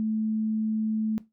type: tone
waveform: sine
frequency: 218.1 Hz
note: A3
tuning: 15 cents flat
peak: -24 dBFS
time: 0-1.18 s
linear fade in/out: 0 ms
effects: noise-tail reverb RT60 0.2 s tail -17 dB re dry